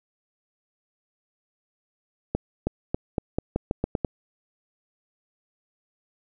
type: accelerating click train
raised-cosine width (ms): 2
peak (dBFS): -10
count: 10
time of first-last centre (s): 2.35-4.048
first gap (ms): 320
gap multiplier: 0.86
effects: none